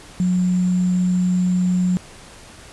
sine tone with sample-and-hold, 181 Hz, F#3, 38 cents flat, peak -15 dBFS, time 0.2-1.97 s, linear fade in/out 0 ms, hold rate 7350 Hz, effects pink hiss -42 dBFS RMS until 2.72 s + resampled to 24000 Hz

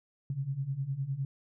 sine beating tone pair, 130.81 / 140.61 Hz, C3 / C#3, 0 / +25 cents, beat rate 9.8 Hz, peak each -36 / -33 dBFS, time 0.3-1.25 s, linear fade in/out 2 ms, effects none

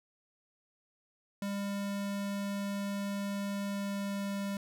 square tone with pitch glide, 200.3 to 199.15 Hz, G3 to G3, +38 to +28 cents, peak -34 dBFS, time 1.42-4.57 s, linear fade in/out 2 ms, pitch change -10 cents, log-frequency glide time 3.7-4.34 s, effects none

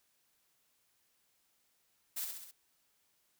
blue noise with echo, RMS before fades -38 dBFS, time 2.16-2.25 s, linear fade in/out 10 ms, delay 66 ms, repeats 4, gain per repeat -4 dB, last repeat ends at 2.514 s, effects white hiss -75 dBFS RMS until 3.39 s

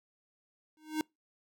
square tone with exponential growth, 310 Hz, D#4, 6 cents flat, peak -27 dBFS, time 0.77-1.01 s, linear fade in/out 1 ms, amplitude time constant 51 ms, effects noise-tail reverb RT60 0.2 s tail -26 dB re dry

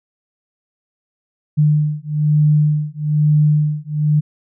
sine beating tone pair, 150 / 151.1 Hz, D3 / D3, +37 / +50 cents, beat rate 1.1 Hz, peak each -15 / -15 dBFS, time 1.57-4.21 s, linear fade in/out 20 ms, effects none

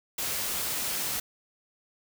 white noise, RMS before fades -31 dBFS, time 0.18-1.2 s, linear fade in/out 5 ms, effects none

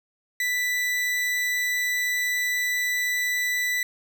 40% pulse tone, 1979 Hz, B6, 3 cents sharp, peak -22 dBFS, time 0.4-3.83 s, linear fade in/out 2 ms, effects none

